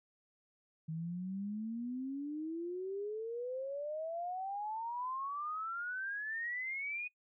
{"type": "exponential sweep", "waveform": "sine", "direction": "up", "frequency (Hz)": [156.7, 2491], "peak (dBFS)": -37, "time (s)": [0.88, 7.08], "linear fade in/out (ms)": 10, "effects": ["noise-tail reverb RT60 0.1 s tail -21 dB re dry"]}